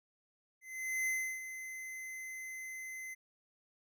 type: tone with ADSR envelope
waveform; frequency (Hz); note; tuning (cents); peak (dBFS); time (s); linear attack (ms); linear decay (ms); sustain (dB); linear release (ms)
square; 2053; C7; -33; -32; 0.61-3.15; 460; 330; -11; 20
effects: none